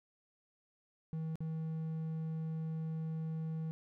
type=tone with dropouts; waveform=triangle; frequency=160 Hz; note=D#3; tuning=49 cents sharp; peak=-34 dBFS; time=1.13-3.71 s; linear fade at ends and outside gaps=0 ms; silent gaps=1.356-1.405 s; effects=none